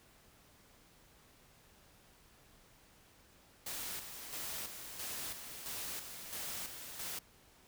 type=noise with tremolo; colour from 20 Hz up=white; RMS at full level=-42 dBFS; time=3.66-7.19 s; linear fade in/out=5 ms; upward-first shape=square; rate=1.5 Hz; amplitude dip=50%; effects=pink hiss -64 dBFS RMS until 7.67 s